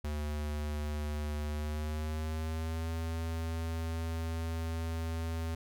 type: tone with pitch glide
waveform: square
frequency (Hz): 74.7 to 81.93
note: D2 to E2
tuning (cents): +30 to -10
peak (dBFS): -34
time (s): 0.04-5.55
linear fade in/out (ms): 5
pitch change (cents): +160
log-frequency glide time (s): 1.5-2.9
effects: none